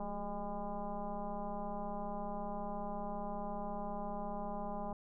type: tone with frequency modulation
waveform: sine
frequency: 415.3 Hz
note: G#4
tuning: in tune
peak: -37 dBFS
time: 0-4.93 s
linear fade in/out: 2 ms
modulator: 199 Hz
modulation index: 2.8
effects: none